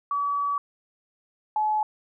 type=tone pair in turn; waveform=sine; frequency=1142 / 855.5 Hz; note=D6 / A5; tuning=-49 / -49 cents; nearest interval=perfect fourth; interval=500 cents; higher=first; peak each=-23 / -21 dBFS; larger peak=second; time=0.11-0.58 / 1.56-1.83 s; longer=first; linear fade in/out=2 ms; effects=none